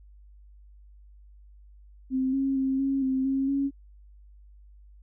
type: tone with pitch steps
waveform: sine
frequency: 261.4 / 270.9 / 266.2 / 272.2 / 262.9 / 269.5 / 277 Hz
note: C4 / C#4 / C4 / C#4 / C4 / C#4 / C#4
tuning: -1 / -40 / +30 / -31 / +8 / -49 / -1 cents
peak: -23 dBFS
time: 2.1-3.71 s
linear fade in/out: 50 ms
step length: 230 ms
effects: added 50 Hz sine -49 dBFS peak until 5.02 s